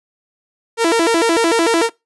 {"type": "tone with vibrato", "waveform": "sawtooth", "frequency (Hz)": 391, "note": "G4", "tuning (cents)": -4, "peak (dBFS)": -8, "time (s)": [0.77, 1.9], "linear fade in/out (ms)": 50, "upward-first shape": "square", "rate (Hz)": 6.7, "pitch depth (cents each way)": 280, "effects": ["noise-tail reverb RT60 0.2 s tail -21 dB re dry", "resampled to 24000 Hz"]}